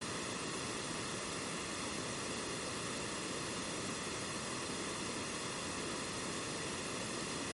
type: noise with comb filter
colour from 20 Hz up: pink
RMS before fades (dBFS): -40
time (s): 0.01-7.52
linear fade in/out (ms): 10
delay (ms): 1.3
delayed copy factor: -0.5
effects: high-pass 100 Hz 12 dB/octave + MP3 48 kbps